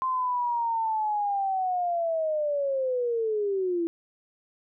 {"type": "linear sweep", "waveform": "sine", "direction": "down", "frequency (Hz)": [1046.5, 330], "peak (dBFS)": -24, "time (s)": [0.02, 3.87], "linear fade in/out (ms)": 0, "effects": []}